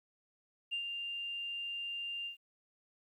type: tone with ADSR envelope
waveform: sine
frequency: 2794 Hz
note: F7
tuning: in tune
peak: -32 dBFS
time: 0.71-2.37 s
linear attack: 23 ms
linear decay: 89 ms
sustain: -5 dB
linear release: 110 ms
effects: tanh soft clip ceiling -28 dBFS + 12-bit